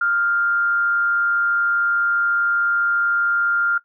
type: tone with frequency modulation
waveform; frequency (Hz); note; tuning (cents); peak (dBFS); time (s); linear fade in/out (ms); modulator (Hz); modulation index
sine; 1396.9; F6; 0; -16; 0.01-3.78; 5; 149; 0.28
effects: noise-tail reverb RT60 0.1 s tail -17 dB re dry